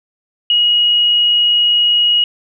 sine tone, 2895 Hz, F#7, 38 cents flat, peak -9 dBFS, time 0.5-2.24 s, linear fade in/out 2 ms, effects none

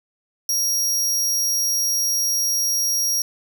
sawtooth tone, 5640 Hz, F8, 16 cents sharp, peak -16 dBFS, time 0.49-3.22 s, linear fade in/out 2 ms, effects none

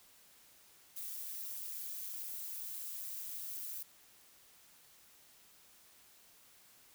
violet noise with amplitude modulation, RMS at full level -40 dBFS, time 0.96-3.83 s, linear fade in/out 5 ms, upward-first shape sine, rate 202 Hz, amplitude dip 80%, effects white hiss -63 dBFS RMS until 6.94 s

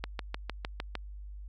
click train, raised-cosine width 0.3 ms, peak -18 dBFS, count 7, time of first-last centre 0.04-0.953 s, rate 6.57 Hz, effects added 50 Hz sine -41 dBFS peak until 1.48 s

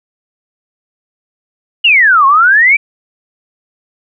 sine exponential two-way sweep, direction down then up, 2960 to 1061 to 2375 Hz, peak -4 dBFS, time 1.84-2.77 s, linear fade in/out 10 ms, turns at 2.26 s, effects none

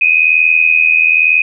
sine tone pair together, 2468 / 2549 Hz, D#7 / D#7, -15 / +41 cents, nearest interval minor second, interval 56 cents, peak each -10 dBFS, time 0.01-1.42 s, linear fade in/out 5 ms, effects none

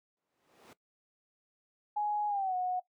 brown noise with exponential growth, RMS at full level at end -42 dBFS, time 0.17-0.73 s, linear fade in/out 1 ms, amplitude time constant 120 ms
sine tone with pitch glide, 835 to 731.1 Hz, G#5 to F#5, +9 to -21 cents, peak -29 dBFS, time 1.96-2.8 s, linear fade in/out 10 ms, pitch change -230 cents, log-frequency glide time 2.28-2.55 s
effects noise-tail reverb RT60 0.1 s tail -17 dB re dry + high-pass 400 Hz 12 dB/octave

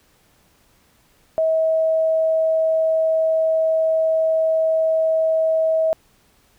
sine tone, 642 Hz, E5, 46 cents flat, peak -15 dBFS, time 1.38-5.93 s, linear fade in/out 0 ms, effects pink hiss -58 dBFS RMS until 6.58 s

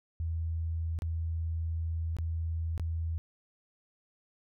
sine tone with dropouts, 81.9 Hz, E2, 11 cents flat, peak -30 dBFS, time 0.2-3.18 s, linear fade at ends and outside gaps 0 ms, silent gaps 0.989-1.021 / 2.167-2.186 / 2.778-2.797 s, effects none

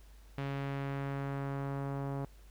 sawtooth tone with low-pass filter sweep, 138.59 Hz, C#3, in tune, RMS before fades -37 dBFS, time 0.38-2.25 s, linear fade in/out 0 ms, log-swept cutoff 2800 to 940 Hz, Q 1.1, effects added 50 Hz sine -53 dBFS peak until 2.5 s + pink hiss -65 dBFS RMS until 2.5 s

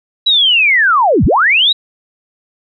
sine linear two-way sweep, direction down then up, 3951 to 38.89 to 3951 Hz, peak -7 dBFS, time 0.26-1.73 s, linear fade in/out 10 ms, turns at 1.25 s, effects none

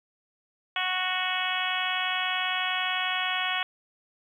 harmonic tone, 369 Hz, F#4, 5 cents flat, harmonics 2 / 3 / 4 / 5 / 6 / 7 / 8 / 9, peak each -34 / -34 / -34 / -34 / -34 / -34 / -34 / -34 dBFS, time 0.76-3.63 s, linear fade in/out 2 ms, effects 10-bit

